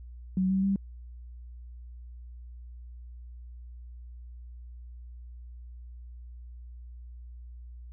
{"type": "tone with pitch steps", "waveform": "sine", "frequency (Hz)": [186.9, 191.38, 195.97], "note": ["F#3", "G3", "G3"], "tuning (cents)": [18, -41, 0], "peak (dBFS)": -23, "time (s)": [0.37, 0.76], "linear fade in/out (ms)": 2, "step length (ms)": 130, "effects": ["added 60 Hz sine -42 dBFS peak until 7.92 s"]}